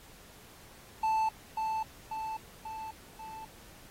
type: tone with echo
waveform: triangle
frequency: 880 Hz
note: A5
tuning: in tune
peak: -24 dBFS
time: 1.03-1.29 s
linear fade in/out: 5 ms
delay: 540 ms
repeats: 4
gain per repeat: -4 dB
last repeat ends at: 3.45 s
effects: pink hiss -55 dBFS RMS until 3.9 s + AAC 48 kbps